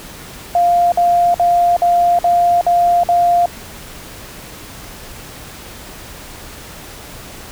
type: tone bursts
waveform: sine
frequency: 698.5 Hz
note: F5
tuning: in tune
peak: -9 dBFS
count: 7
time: 0.55-3.458 s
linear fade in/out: 2 ms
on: 370 ms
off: 53 ms
effects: pink hiss -34 dBFS RMS until 7.51 s